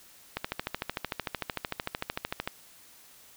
click train, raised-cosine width 0.3 ms, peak -14 dBFS, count 29, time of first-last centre 0.37-2.475 s, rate 13.3 Hz, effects white hiss -55 dBFS RMS until 3.36 s

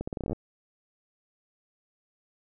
accelerating click train, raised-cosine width 2 ms, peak -19 dBFS, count 12, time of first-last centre 0.01-0.33 s, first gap 65 ms, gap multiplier 0.82, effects none

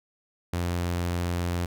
sawtooth tone, 87.31 Hz, F2, in tune, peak -22 dBFS, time 0.53-1.66 s, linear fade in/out 5 ms, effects none

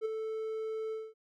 triangle tone with ADSR envelope, 440 Hz, A4, in tune, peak -26 dBFS, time 0.01-1.14 s, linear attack 43 ms, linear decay 12 ms, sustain -6 dB, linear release 220 ms, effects none

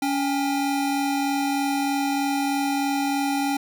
square tone pair together, 281.4 / 801 Hz, C#4 / G5, +26 / +37 cents, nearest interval octave + tritone, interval 1811 cents, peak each -24 / -27 dBFS, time 0.02-3.57 s, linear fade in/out 5 ms, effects none

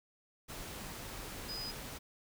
sine tone in noise, 4978 Hz, D#8, in tune, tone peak -40 dBFS, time 1.48-1.72 s, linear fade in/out 20 ms, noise pink, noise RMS -45 dBFS, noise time 0.48-1.99 s, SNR +2 dB, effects none

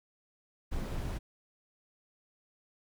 brown noise, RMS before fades -35 dBFS, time 0.71-1.19 s, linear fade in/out 20 ms, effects none

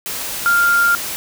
sine tone in noise, 1396.9 Hz, F6, in tune, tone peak -11 dBFS, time 0.46-0.95 s, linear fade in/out 0 ms, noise white, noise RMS -25 dBFS, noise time 0.06-1.16 s, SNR +11 dB, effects none

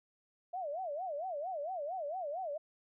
sine tone with vibrato, 659.3 Hz, E5, in tune, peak -36 dBFS, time 0.53-2.58 s, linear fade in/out 10 ms, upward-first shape sine, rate 4.4 Hz, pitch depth 260 cents each way, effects none

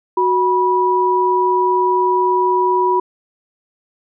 sine tone pair together, 369 / 976 Hz, F#4 / B5, -5 / -21 cents, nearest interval octave + perfect fourth, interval 1684 cents, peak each -16 / -14 dBFS, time 0.17-3 s, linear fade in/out 5 ms, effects none

